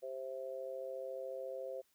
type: tone with amplitude modulation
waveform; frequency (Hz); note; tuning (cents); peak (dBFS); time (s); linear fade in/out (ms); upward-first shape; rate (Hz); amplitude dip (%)
sine; 527; C5; +12; -36; 0.02-1.82; 20; sine; 134; 95
effects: white hiss -75 dBFS RMS until 1.94 s